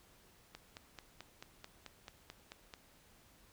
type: click train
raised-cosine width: 0.2 ms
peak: -30 dBFS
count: 11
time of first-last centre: 0.55-2.738 s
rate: 4.57 Hz
effects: pink hiss -65 dBFS RMS until 3.52 s